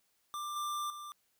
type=tone with level steps; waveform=square; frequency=1185 Hz; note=D6; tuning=15 cents sharp; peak=-38 / -35 / -44 dBFS; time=0.34-1.12 s; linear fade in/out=0 ms; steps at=0.56 / 0.9 s; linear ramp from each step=2 ms; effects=white hiss -75 dBFS RMS until 1.39 s